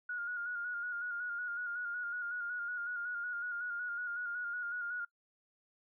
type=tone with vibrato; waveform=sine; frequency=1434 Hz; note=F6; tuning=45 cents sharp; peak=-36 dBFS; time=0.09-5.05 s; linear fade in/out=5 ms; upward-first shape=square; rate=5.4 Hz; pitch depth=33 cents each way; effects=noise-tail reverb RT60 0.1 s tail -23 dB re dry